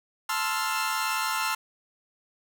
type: chord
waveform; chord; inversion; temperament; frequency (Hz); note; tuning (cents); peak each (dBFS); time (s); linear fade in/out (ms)
sawtooth; F major seventh; first; equal; 880 / 1046.5 / 1318.5 / 1396.9; A5 / C6 / E6 / F6; 0 / 0 / 0 / 0; -28; 0.29-1.55; 5
effects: none